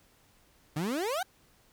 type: exponential sweep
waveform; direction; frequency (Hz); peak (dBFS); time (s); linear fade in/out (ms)
30% pulse; up; 142.1 to 795; -27; 0.76-1.23; 5
effects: pink hiss -64 dBFS RMS until 1.72 s